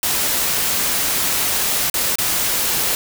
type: noise with dropouts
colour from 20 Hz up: white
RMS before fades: -19 dBFS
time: 0.03-2.95 s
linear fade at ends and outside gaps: 1 ms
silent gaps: 1.899-1.941 / 2.156-2.185 s
effects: none